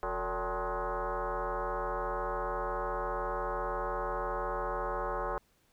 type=tone with frequency modulation; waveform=sine; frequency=246.9 Hz; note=B3; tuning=in tune; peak=-31 dBFS; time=0.03-5.38 s; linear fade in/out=0 ms; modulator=204 Hz; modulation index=5.4; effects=pink hiss -70 dBFS RMS until 5.72 s